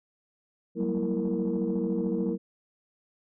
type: tone cluster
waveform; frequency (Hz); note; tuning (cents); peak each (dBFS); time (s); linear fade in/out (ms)
sine; 184.2 / 197.9 / 233.6 / 329.1 / 464.2; F#3 / G3 / A#3 / E4 / A#4; -7 / +17 / +4 / -3 / -7; -31; 0.75-2.38; 50
effects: tanh soft clip ceiling -19 dBFS